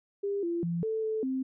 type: tone with pitch steps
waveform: sine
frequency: 401.3 / 341.1 / 170 / 441.4 / 437.4 / 262.1 Hz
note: G4 / F4 / F3 / A4 / A4 / C4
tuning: +41 / -41 / -46 / +5 / -10 / +3 cents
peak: -28 dBFS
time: 0.23-1.43 s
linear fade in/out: 10 ms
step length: 200 ms
effects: none